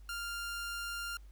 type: tone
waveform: sawtooth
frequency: 1396.9 Hz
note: F6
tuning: in tune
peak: -34 dBFS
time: 0.09-1.17 s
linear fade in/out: 2 ms
effects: added 50 Hz sine -50 dBFS peak until 1.31 s + pink hiss -70 dBFS RMS until 1.31 s